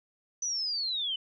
sine linear sweep, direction down, 6030 to 2974 Hz, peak -29 dBFS, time 0.42-1.16 s, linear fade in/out 5 ms, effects none

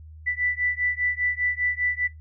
sine beating tone pair, 1975.5 / 1980.5 Hz, B6 / B6, 0 / +4 cents, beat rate 5 Hz, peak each -26 dBFS, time 0.26-2.08 s, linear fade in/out 20 ms, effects noise-tail reverb RT60 0.2 s tail -20 dB re dry + added 78 Hz sine -41 dBFS peak until 2.2 s

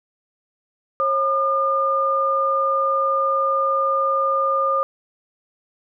sine tone pair together, 542 / 1208.7 Hz, C#5 / D6, -39 / +49 cents, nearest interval octave + major second, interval 1388 cents, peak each -22 / -18 dBFS, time 1-4.83 s, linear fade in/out 0 ms, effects none

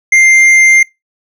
triangle tone with hard clipping, 2099 Hz, C7, 5 cents sharp, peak -5 dBFS, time 0.12-0.83 s, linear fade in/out 5 ms, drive 10 dB, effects noise-tail reverb RT60 0.2 s tail -23 dB re dry

